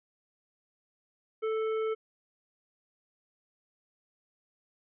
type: tone with tanh clipping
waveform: triangle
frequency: 440 Hz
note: A4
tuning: in tune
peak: -30 dBFS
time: 1.42-1.95 s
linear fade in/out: 20 ms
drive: 16 dB
effects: resampled to 8000 Hz